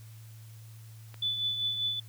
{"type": "click", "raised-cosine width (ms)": 0.3, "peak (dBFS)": -31, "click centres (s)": 1.143}
{"type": "tone with tremolo", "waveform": "sine", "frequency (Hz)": 3481, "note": "A7", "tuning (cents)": -19, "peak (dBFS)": -26, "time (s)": [1.22, 2], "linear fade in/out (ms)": 5, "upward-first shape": "triangle", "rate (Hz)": 5.1, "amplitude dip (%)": 55}
{"effects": ["added 111 Hz sine -46 dBFS peak until 2.08 s", "white hiss -59 dBFS RMS until 2.08 s"]}